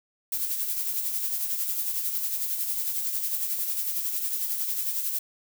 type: noise with tremolo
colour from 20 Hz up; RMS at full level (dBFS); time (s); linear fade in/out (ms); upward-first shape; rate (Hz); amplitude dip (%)
violet; -27; 0.32-5.19; 5; sine; 11; 45
effects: none